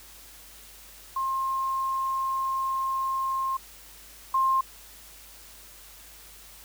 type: tone pair in turn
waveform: sine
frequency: 1064 / 1060 Hz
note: C6 / C6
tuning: +29 / +22 cents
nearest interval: unison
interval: 7 cents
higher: first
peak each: -25 / -20 dBFS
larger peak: second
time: 1.16-3.57 / 4.34-4.61 s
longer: first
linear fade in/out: 5 ms
effects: added 50 Hz sine -55 dBFS peak until 6.64 s + white hiss -49 dBFS RMS until 6.64 s